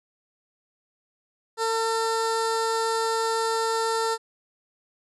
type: tone with notch filter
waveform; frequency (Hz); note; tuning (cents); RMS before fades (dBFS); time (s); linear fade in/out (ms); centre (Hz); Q
15% pulse; 451; A4; +43; -25; 1.57-4.18; 50; 2200; 1.8
effects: resampled to 24000 Hz